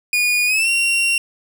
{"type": "tone with pitch glide", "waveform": "40% pulse", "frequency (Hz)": [2449, 2749], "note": ["D#7", "F7"], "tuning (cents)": [-28, -28], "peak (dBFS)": -14, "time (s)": [0.13, 1.18], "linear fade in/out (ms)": 2, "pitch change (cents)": 200, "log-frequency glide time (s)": [0.46, 0.69], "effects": []}